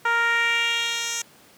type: tone with band-pass filter sweep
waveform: 10% pulse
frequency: 466.2 Hz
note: A#4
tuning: in tune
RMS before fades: -23 dBFS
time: 0.05-1.22 s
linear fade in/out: 5 ms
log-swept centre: 1200 to 6200 Hz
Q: 2
effects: pink hiss -52 dBFS RMS until 1.57 s + high-pass 150 Hz 12 dB/octave